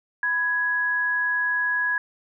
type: tone pair together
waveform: sine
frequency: 992 / 1668.3 Hz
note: B5 / G#6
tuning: +7 / +7 cents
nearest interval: major sixth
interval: 900 cents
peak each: -31 / -21 dBFS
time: 0.23-1.98 s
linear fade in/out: 2 ms
effects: none